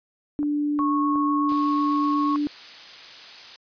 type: tone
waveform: sine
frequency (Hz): 293.7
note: D4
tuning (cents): 0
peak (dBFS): -21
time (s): 0.39-2.47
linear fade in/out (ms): 0
type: click train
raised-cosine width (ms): 1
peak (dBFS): -25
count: 4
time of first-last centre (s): 0.43-1.521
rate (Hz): 2.75
type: tone with vibrato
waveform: sine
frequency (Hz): 1100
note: C#6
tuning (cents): -14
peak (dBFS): -23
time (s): 0.79-2.36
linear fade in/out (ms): 0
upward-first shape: sine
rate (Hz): 8.1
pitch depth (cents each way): 10
type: noise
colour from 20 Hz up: blue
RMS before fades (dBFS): -35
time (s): 1.49-3.56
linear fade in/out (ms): 0
effects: resampled to 11025 Hz